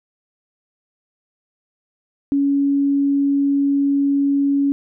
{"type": "tone", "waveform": "sine", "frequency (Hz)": 280.2, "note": "C#4", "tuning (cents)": 19, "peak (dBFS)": -14, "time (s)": [2.32, 4.72], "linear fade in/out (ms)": 0, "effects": []}